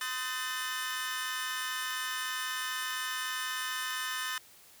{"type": "tone cluster", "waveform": "sawtooth", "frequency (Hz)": [1031, 1259, 1529, 1786, 2975], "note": ["C6", "D#6", "G6", "A6", "F#7"], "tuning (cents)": [-26, 20, -44, 25, 9], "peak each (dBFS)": [-38, -37, -38, -33, -39], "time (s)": [0.01, 4.38], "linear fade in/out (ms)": 2, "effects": ["white hiss -57 dBFS RMS until 4.8 s"]}